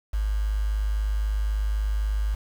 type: tone with quantisation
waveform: sine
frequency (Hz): 51.91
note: G#1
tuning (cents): 0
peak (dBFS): -22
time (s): 0.13-2.35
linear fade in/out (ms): 10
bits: 7
effects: none